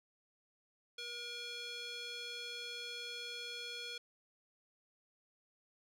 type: tone with band-pass filter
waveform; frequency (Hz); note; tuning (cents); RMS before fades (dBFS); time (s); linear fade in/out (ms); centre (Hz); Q
square; 477.9; A#4; +43; -45; 0.98-3.98; 5; 3600; 2.3
effects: none